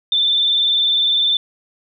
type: tone with vibrato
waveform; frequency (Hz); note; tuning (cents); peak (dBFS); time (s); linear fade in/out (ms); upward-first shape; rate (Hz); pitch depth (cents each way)
sine; 3550; A7; +15; -13; 0.12-1.37; 2; triangle; 20; 44
effects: none